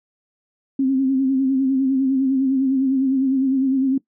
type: tone with vibrato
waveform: sine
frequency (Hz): 266.3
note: C4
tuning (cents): +31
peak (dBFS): -15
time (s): 0.79-3.98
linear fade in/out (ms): 5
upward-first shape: sine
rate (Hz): 9.9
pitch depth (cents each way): 47
effects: noise-tail reverb RT60 0.1 s tail -19 dB re dry